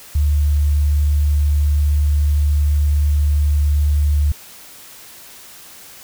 sine tone, 73.42 Hz, D2, in tune, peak -12 dBFS, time 0.15-4.32 s, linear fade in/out 5 ms, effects white hiss -40 dBFS RMS until 6.03 s

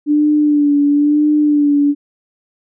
sine tone with vibrato, 293.7 Hz, D4, in tune, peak -9 dBFS, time 0.06-1.95 s, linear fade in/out 50 ms, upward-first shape sine, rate 1 Hz, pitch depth 38 cents each way, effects none

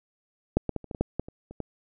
clicks, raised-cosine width 2 ms, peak -7 / -14 / -16 / -29 / -21 / -23 / -10 / -14 / -27 / -29 / -18 dBFS, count 11, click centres 0.57 / 0.693 / 0.763 / 0.843 / 0.912 / 0.948 / 1.01 / 1.196 / 1.285 / 1.51 / 1.603 s, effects none

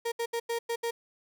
35% pulse tone bursts at uneven times, 466.2 Hz, A#4, in tune, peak -27 dBFS, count 6, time 0.05-0.12 / 0.19-0.26 / 0.33-0.4 / 0.49-0.59 / 0.69-0.76 / 0.83-0.91 s, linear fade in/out 10 ms, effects none

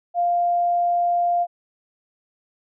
sine tone, 698.5 Hz, F5, in tune, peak -17 dBFS, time 0.14-1.47 s, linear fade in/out 50 ms, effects none

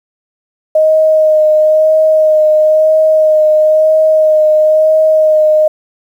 sine tone with vibrato, 622.3 Hz, D#5, in tune, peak -5 dBFS, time 0.75-5.68 s, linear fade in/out 5 ms, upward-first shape sine, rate 1 Hz, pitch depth 17 cents each way, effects 7-bit

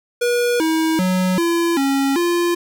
square tone with pitch steps, 482.2 / 320.4 / 184.6 / 339.1 / 274.2 / 346.2 Hz, B4 / E4 / F#3 / E4 / C#4 / F4, -41 / -49 / -4 / +49 / -19 / -15 cents, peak -16 dBFS, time 0.21-2.55 s, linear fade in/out 10 ms, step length 390 ms, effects none

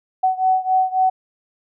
sine beating tone pair, 749 / 752.7 Hz, F#5 / F#5, +21 / +29 cents, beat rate 3.7 Hz, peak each -17 / -19 dBFS, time 0.23-1.1 s, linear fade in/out 10 ms, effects none

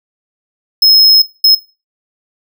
square tone bursts at uneven times, 5160 Hz, E8, 38 cents flat, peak -4 dBFS, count 2, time 0.82-1.22 / 1.44-1.55 s, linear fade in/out 5 ms, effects noise-tail reverb RT60 0.3 s tail -19 dB re dry

